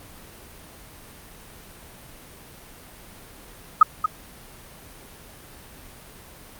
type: tone with echo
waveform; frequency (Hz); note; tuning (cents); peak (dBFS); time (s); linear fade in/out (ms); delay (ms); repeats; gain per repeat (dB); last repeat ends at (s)
sine; 1262; D#6; +24; -6; 3.81-3.83; 5; 230; 1; -10; 4.06
effects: pink hiss -45 dBFS RMS until 6.59 s + Opus 32 kbps